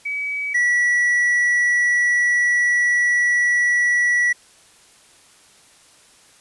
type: tone pair in turn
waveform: sine / triangle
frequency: 2280 / 1944 Hz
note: C#7 / B6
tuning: +48 / -28 cents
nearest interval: minor third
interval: 276 cents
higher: first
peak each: -22 / -13 dBFS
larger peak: second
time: 0.05-0.54 / 0.54-4.33 s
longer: second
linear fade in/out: 10 ms
effects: white hiss -51 dBFS RMS until 6.4 s + resampled to 24000 Hz